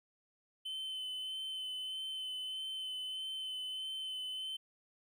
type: tone with vibrato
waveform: triangle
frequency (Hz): 3054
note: G7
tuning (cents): -46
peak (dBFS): -37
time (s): 0.65-4.57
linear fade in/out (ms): 10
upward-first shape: sine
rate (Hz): 1.6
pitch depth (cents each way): 15
effects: 13-bit